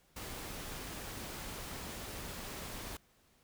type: noise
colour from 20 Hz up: pink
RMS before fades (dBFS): -44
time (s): 0.16-2.97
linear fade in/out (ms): 5
effects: pink hiss -69 dBFS RMS until 3.43 s